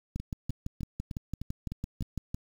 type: two click trains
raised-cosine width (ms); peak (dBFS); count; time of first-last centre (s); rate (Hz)
5; -24 / -21; 7 / 14; 0.2-2.024 / 0.16-2.345; 3.29 / 5.95
effects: 8-bit